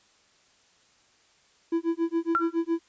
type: tone with tremolo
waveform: triangle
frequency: 332.8 Hz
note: E4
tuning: 17 cents sharp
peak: -19 dBFS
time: 1.72-2.8 s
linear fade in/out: 5 ms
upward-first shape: sine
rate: 7.2 Hz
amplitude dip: 100%
type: tone with exponential decay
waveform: sine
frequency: 1365 Hz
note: F6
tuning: 40 cents flat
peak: -17 dBFS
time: 2.35-2.56 s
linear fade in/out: 0 ms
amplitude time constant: 44 ms
effects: white hiss -62 dBFS RMS until 2.88 s + resampled to 16000 Hz